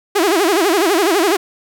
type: tone with vibrato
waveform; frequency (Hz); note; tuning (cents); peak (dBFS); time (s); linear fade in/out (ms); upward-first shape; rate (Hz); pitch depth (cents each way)
sawtooth; 365.3; F#4; -22; -8; 0.15-1.37; 10; sine; 12; 240
effects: none

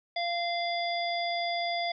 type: harmonic tone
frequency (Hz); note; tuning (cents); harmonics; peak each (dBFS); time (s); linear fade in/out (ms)
691; F5; -19; 1 / 3 / 5 / 7; -30 / -35 / -37 / -38; 0.16-1.92; 5
effects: none

